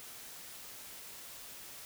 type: silence
effects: white hiss -49 dBFS RMS until 1.85 s